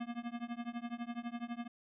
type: tone with tremolo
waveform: square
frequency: 237 Hz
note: A#3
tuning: 29 cents sharp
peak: -36 dBFS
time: 0-1.68 s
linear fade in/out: 10 ms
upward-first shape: triangle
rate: 12 Hz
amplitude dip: 100%
effects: resampled to 8000 Hz